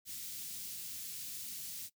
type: band-stop noise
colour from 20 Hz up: white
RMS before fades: -44 dBFS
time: 0.05-1.9 s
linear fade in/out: 50 ms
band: 180 to 3500 Hz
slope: 12 dB/octave
effects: noise-tail reverb RT60 0.1 s tail -19 dB re dry + high-pass 100 Hz 12 dB/octave